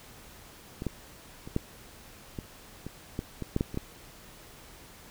clicks, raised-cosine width 3 ms, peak -22 / -16 / -28 / -13 / -22 / -24 / -18 / -21 / -13 / -13 / -24 / -17 dBFS, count 12, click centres 0.821 / 0.867 / 1.475 / 1.564 / 2.388 / 2.866 / 3.191 / 3.423 / 3.564 / 3.609 / 3.744 / 3.774 s, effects pink hiss -51 dBFS RMS until 5.1 s

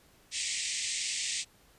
white band-pass noise, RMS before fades -34 dBFS, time 0.31-1.45 s, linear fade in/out 50 ms, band 1900 to 8700 Hz, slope 96 dB/octave, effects pink hiss -62 dBFS RMS until 1.78 s + resampled to 32000 Hz

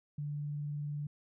sine tone with vibrato, 146.83 Hz, D3, in tune, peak -35 dBFS, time 0.18-1.07 s, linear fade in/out 5 ms, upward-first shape sine, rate 20 Hz, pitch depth 22 cents each way, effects none

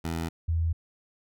15% pulse / sine tone pair in turn, 82.41 / 82.41 Hz, E2 / E2, 0 / 0 cents, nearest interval unison, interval 0 cents, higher neither, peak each -23 dBFS, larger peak neither, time 0.04-0.29 / 0.48-0.73 s, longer neither, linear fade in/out 10 ms, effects none

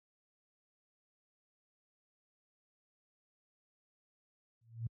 sine tone with exponential growth, 114.8 Hz, A#2, 26 cents flat, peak -31 dBFS, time 4.61-4.87 s, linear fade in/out 5 ms, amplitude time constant 55 ms, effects high-pass 60 Hz 12 dB/octave

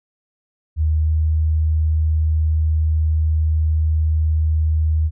sine tone with pitch glide, 77.78 to 78.37 Hz, D#2 to D#2, 0 to +13 cents, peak -14 dBFS, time 0.76-5.11 s, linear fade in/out 50 ms, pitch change +13 cents, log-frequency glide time 1.04-1.09 s, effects none

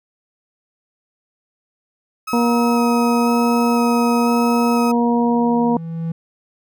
35% pulse tone with vibrato, 1275 Hz, D#6, 42 cents sharp, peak -22 dBFS, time 2.27-4.92 s, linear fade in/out 10 ms, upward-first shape square, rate 1 Hz, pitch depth 9 cents each way
harmonic tone, 237.2 Hz, A#3, 30 cents sharp, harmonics 1 / 2 / 3 / 4, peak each -15 / -21 / -25 / -22 dBFS, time 2.33-5.77 s, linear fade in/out 2 ms
triangle tone with exponential growth, 164.81 Hz, E3, in tune, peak -17 dBFS, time 4.6-6.12 s, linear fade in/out 5 ms, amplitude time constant 330 ms
effects none

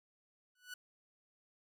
sawtooth tone with exponential growth, 1480 Hz, F#6, in tune, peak -38 dBFS, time 0.55-0.74 s, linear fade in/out 5 ms, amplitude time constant 41 ms, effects none

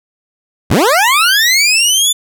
20% pulse linear sweep, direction up, 54 to 3526 Hz, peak -3 dBFS, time 0.7-2.13 s, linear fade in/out 10 ms, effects none

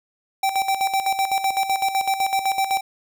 square tone with tremolo, 777 Hz, G5, 16 cents flat, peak -18 dBFS, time 0.43-2.81 s, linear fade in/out 5 ms, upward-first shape square, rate 7.9 Hz, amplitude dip 65%, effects none

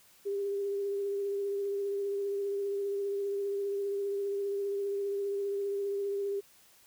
sine tone with vibrato, 399.9 Hz, G4, 35 cents sharp, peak -30 dBFS, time 0.25-6.41 s, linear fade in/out 20 ms, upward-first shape sine, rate 15 Hz, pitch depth 19 cents each way, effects white hiss -61 dBFS RMS until 6.86 s

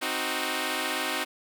5% pulse chord, C diminished, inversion none, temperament equal, 261.6 / 311.1 / 370 Hz, C4 / Eb4 / Gb4, 0 / 0 / 0 cents, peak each -21 / -20 / -21 dBFS, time 0.01-1.25 s, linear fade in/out 20 ms, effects none

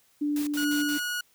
sine tone with tremolo, 293.7 Hz, D4, in tune, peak -24 dBFS, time 0.21-0.98 s, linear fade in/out 10 ms, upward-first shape square, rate 2.4 Hz, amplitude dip 25%
white noise bursts, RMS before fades -39 dBFS, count 4, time 0.36-0.995 s, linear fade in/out 2 ms, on 110 ms, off 65 ms
sawtooth tone, 1454 Hz, F#6, 31 cents flat, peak -25 dBFS, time 0.57-1.21 s, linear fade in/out 5 ms
effects white hiss -64 dBFS RMS until 1.34 s

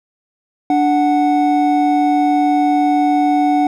triangle tone pair together, 293.7 / 740 Hz, D4 / F#5, 0 / 0 cents, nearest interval octave + major third, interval 1600 cents, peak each -12 dBFS, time 0.7-3.67 s, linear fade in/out 2 ms, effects none

